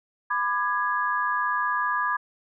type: chord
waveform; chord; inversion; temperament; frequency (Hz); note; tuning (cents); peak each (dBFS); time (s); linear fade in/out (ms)
sine; G# diminished; first; just; 996.7 / 1196.1 / 1661.2; B5 / D6 / G#6; +16 / +31 / 0; -27; 0.3-2.17; 10
effects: none

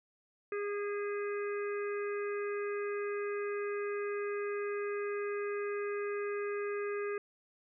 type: harmonic tone with a mistuned harmonic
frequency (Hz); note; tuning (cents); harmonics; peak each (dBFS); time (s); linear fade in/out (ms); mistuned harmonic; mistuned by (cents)
409.1; G#4; -26; 1 / 3 / 4 / 5 / 6; -34 / -44 / -46 / -48 / -50; 0.52-7.18; 2; 6; +35
effects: none

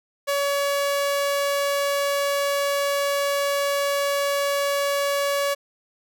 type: tone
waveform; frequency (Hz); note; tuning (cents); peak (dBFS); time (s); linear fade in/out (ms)
sawtooth; 565; C#5; +33; -17; 0.27-5.55; 20
effects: none

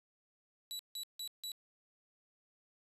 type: tone bursts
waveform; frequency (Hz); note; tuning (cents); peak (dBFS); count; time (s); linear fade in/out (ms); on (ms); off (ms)
sawtooth; 3933; B7; -8; -37; 4; 0.71-1.518; 0; 82; 160
effects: resampled to 32000 Hz

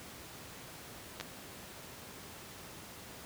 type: clicks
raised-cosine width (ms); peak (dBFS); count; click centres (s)
0.2; -21; 2; 1.2 / 1.21
effects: pink hiss -49 dBFS RMS until 3.25 s + high-pass 80 Hz 12 dB/octave

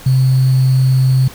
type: tone with sample-and-hold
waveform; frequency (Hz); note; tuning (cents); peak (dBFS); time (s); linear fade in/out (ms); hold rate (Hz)
sine; 130.81; C3; 0; -8; 0.06-1.28; 5; 4410
effects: pink hiss -36 dBFS RMS until 1.34 s

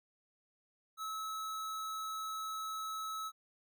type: tone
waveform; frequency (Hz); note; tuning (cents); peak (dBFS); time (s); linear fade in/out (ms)
square; 1296; E6; -30; -39; 0.97-3.32; 50
effects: none

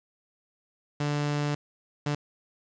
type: tone bursts at uneven times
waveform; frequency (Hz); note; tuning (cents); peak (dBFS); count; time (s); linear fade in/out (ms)
sawtooth; 146.5; D3; -4; -22; 2; 1-1.55 / 2.06-2.15; 5
effects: resampled to 16000 Hz + 8-bit

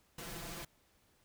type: noise with comb filter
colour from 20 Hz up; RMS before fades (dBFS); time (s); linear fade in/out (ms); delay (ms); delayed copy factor
pink; -45; 0.18-0.65; 5; 5.9; +0.9
effects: pink hiss -71 dBFS RMS until 1.24 s

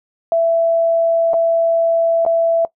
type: tone with dropouts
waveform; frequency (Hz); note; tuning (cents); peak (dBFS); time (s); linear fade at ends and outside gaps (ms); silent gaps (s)
sine; 665; E5; +15; -11; 0.32-2.65; 1; 1.334-1.34 / 2.251-2.263
effects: noise-tail reverb RT60 0.1 s tail -19 dB re dry

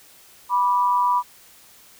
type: tone pair together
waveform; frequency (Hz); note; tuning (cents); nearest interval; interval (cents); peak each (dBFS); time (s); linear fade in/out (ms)
sine; 982.2 / 1174.7; B5 / D6; -10 / 0; minor third; 310; -17 / -24; 0.49-1.23; 50
effects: white hiss -50 dBFS RMS until 1.99 s

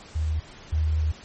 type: tone pair in turn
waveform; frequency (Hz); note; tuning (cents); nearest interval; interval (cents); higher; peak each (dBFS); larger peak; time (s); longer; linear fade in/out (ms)
sine; 77.78 / 77.78; D#2 / D#2; 0 / 0; unison; 0; neither; -22 / -20; second; 0.15-0.4 / 0.72-1.12; second; 10
effects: pink hiss -46 dBFS RMS until 1.24 s + MP3 32 kbps

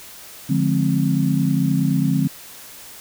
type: chord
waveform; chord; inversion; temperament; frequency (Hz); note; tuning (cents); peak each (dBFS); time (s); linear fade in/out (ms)
sine; D half-diminished seventh; none; just; 146.83 / 176.2 / 211.4 / 264.3; D3 / F3 / Ab3 / C4; 0 / +16 / +31 / +18; -20 / -21 / -24 / -21; 0.49-2.28; 10
effects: white hiss -40 dBFS RMS until 3 s

